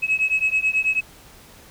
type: beating tone pair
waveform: sine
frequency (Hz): 2564 / 2573.2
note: E7 / E7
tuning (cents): -49 / -42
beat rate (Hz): 9.2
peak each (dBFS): -20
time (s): 0.02-1.01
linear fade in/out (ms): 20
effects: tanh soft clip ceiling -12 dBFS + pink hiss -47 dBFS RMS until 1.7 s